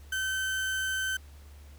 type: tone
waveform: 35% pulse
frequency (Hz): 1538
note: G6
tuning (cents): -33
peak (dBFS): -27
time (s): 0.12-1.17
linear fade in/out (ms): 5
effects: added 72 Hz sine -47 dBFS peak until 1.78 s + pink hiss -59 dBFS RMS until 1.78 s